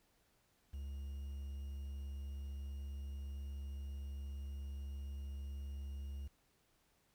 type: tone with quantisation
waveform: triangle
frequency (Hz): 69.3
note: C#2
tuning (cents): 0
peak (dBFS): -40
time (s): 0.73-6.28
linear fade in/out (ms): 10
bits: 11
effects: pink hiss -75 dBFS RMS until 7.14 s